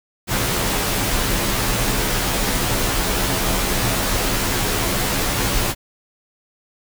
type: noise with comb filter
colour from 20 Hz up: pink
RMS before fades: -20 dBFS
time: 0.27-5.75 s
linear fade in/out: 50 ms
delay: 13 ms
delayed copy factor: -0.7
effects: none